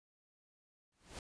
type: noise with exponential growth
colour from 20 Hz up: pink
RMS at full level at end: -44 dBFS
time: 0.92-1.19 s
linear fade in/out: 2 ms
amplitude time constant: 58 ms
effects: resampled to 22050 Hz